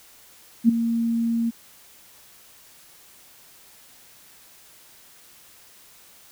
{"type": "tone with ADSR envelope", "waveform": "sine", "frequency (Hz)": 230.9, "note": "A#3", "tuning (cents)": -16, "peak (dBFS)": -9, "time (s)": [0.64, 1.51], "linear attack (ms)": 48, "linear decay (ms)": 10, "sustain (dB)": -11, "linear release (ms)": 22, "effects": ["white hiss -51 dBFS RMS until 6.31 s"]}